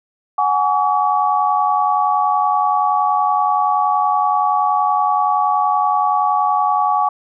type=chord; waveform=sine; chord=F# suspended second; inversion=none; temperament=equal with one note detuned; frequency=740 / 830.6 / 1137.9 Hz; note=F#5 / G#5 / C#6; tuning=0 / 0 / +45 cents; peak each=-19 / -17 / -17 dBFS; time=0.38-7.09 s; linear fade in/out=5 ms; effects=none